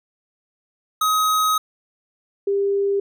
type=tone pair in turn; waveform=square / sine; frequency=1265 / 398.5 Hz; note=D#6 / G4; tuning=+28 / +28 cents; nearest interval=octave + minor sixth; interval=2000 cents; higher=first; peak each=-17 dBFS; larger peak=neither; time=1.01-1.58 / 2.47-3 s; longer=first; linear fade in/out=5 ms; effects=none